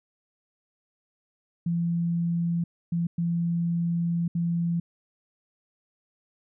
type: tone bursts at uneven times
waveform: sine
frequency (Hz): 170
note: F3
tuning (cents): -46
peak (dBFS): -23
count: 4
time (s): 1.66-2.64 / 2.92-3.07 / 3.18-4.28 / 4.35-4.8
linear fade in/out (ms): 5
effects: none